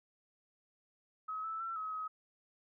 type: tone with pitch steps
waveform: sine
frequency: 1277 / 1314 / 1345 / 1277 / 1270 Hz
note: D#6 / E6 / E6 / D#6 / D#6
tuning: +45 / -6 / +34 / +45 / +35 cents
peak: -37 dBFS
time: 1.28-2.08 s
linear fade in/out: 10 ms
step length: 160 ms
effects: none